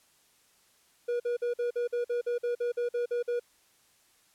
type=tone bursts; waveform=triangle; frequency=481 Hz; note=B4; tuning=46 cents flat; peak=-25 dBFS; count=14; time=1.08-3.397 s; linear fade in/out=10 ms; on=120 ms; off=49 ms; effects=white hiss -65 dBFS RMS until 4.34 s + low-pass 12000 Hz 12 dB/octave